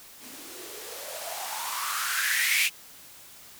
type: noise with band-pass filter sweep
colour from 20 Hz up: violet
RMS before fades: -30 dBFS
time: 0.19-2.7 s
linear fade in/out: 50 ms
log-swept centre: 240 to 2500 Hz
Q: 7.1
effects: white hiss -49 dBFS RMS until 3.59 s